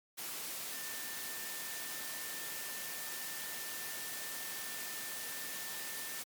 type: tone in noise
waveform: sine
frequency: 1789 Hz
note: A6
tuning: 28 cents sharp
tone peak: -49 dBFS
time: 0.71-6.21 s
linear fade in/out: 20 ms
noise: white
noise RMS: -42 dBFS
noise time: 0.17-6.24 s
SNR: -10 dB
effects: high-pass 150 Hz 12 dB/octave + MP3 96 kbps